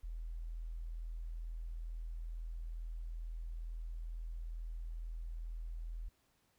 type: tone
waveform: sine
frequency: 41.12 Hz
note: E1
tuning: 4 cents flat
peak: -40 dBFS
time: 0.03-6.09 s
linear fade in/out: 10 ms
effects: pink hiss -75 dBFS RMS until 6.58 s